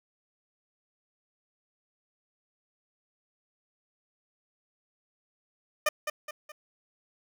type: tone with echo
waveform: 15% pulse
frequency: 605 Hz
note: D#5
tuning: 49 cents flat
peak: -16 dBFS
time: 5.86-5.89 s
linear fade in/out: 5 ms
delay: 210 ms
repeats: 3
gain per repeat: -7 dB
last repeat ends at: 6.52 s
effects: none